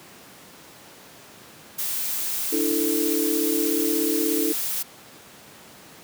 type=noise; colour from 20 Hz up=blue; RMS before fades=-27 dBFS; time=1.78-4.83 s; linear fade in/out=10 ms
type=chord; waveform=sine; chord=D suspended second; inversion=none; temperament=just; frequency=293.7 / 330.4 / 440.5 Hz; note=D4 / E4 / A4; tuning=0 / +4 / +2 cents; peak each=-26 / -25 / -27 dBFS; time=2.52-4.53 s; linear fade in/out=10 ms
effects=pink hiss -46 dBFS RMS until 6.03 s + high-pass 150 Hz 12 dB/octave